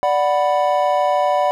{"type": "chord", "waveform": "triangle", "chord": "B minor", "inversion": "first", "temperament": "equal", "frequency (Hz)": [587.3, 740, 987.8], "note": ["D5", "F#5", "B5"], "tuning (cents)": [0, 0, 0], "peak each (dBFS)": [-16, -16, -19], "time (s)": [0.03, 1.51], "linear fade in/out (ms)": 0, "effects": []}